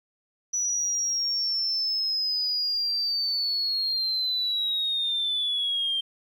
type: linear sweep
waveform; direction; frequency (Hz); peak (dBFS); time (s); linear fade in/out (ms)
sine; down; 5920 to 3161; -23; 0.53-6.01; 10
effects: tanh soft clip ceiling -19 dBFS + 10-bit